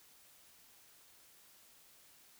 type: silence
effects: white hiss -63 dBFS RMS until 2.39 s